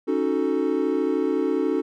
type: chord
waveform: triangle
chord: D# half-diminished seventh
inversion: third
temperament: equal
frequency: 277.2 / 311.1 / 370 / 440 Hz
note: C#4 / D#4 / F#4 / A4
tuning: 0 / 0 / 0 / 0 cents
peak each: -24 dBFS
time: 0.07-1.82 s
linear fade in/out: 20 ms
effects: none